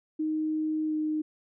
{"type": "tone with pitch glide", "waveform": "sine", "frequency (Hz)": [311.1, 308.2], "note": ["D#4", "D#4"], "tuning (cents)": [0, -16], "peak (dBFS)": -26, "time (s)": [0.19, 1.22], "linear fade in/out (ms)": 10, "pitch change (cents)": -16, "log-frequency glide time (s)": [0.86, 0.94], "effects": []}